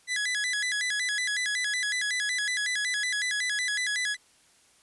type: tone with vibrato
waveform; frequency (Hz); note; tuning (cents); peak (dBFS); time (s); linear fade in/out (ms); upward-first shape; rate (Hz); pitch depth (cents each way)
sawtooth; 1829; A#6; -33; -23; 0.07-4.17; 50; square; 5.4; 150
effects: white hiss -61 dBFS RMS until 4.82 s + resampled to 24000 Hz